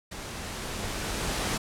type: noise with level ramp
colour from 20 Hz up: pink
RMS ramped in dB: -39 to -28 dBFS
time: 0.11-1.58 s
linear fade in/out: 10 ms
effects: low-pass 10000 Hz 12 dB/octave